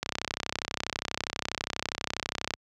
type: click train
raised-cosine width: 0.2 ms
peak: -11 dBFS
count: 82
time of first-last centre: 0.03-2.538 s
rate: 32.3 Hz
effects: high-pass 60 Hz 12 dB/octave